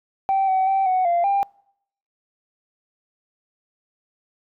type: tone with pitch steps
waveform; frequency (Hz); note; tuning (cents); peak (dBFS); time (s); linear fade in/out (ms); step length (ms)
sine; 776 / 758 / 775 / 743 / 691 / 796; G5 / F#5 / G5 / F#5 / F5 / G5; -18 / +42 / -20 / +7 / -19 / +26; -15; 0.29-1.43; 0; 190
effects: noise-tail reverb RT60 0.7 s tail -26 dB re dry + tanh soft clip ceiling -14 dBFS